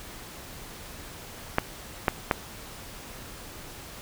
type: clicks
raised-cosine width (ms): 0.5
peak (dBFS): -5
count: 3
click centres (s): 1.584 / 2.082 / 2.312
effects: pink hiss -43 dBFS RMS until 4.01 s